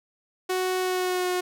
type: tone with pitch glide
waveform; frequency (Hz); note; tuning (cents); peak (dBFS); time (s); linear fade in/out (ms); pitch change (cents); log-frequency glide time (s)
sawtooth; 370 to 362.2; F#4 to F#4; 0 to -37; -20; 0.49-1.41; 10; -37; 0.8-1.29
effects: none